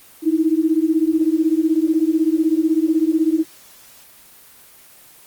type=beating tone pair; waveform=sine; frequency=311.1 / 327.1 Hz; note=D#4 / E4; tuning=0 / -13 cents; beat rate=16 Hz; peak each=-17 dBFS; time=0.22-3.45 s; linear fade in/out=50 ms; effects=white hiss -46 dBFS RMS until 5.26 s + Opus 24 kbps